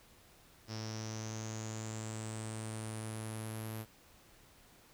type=tone with low-pass filter sweep; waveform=sawtooth; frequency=110 Hz; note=A2; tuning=in tune; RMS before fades=-42 dBFS; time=0.67-3.86 s; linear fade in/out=50 ms; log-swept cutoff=5300 to 12000 Hz; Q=8.6; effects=pink hiss -62 dBFS RMS until 4.93 s